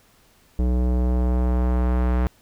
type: tone with low-pass filter sweep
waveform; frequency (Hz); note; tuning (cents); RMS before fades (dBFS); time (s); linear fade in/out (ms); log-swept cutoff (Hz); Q
square; 61.74; B1; 0; -20; 0.59-2.27; 0; 450 to 1600; 0.88
effects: pink hiss -57 dBFS RMS until 2.41 s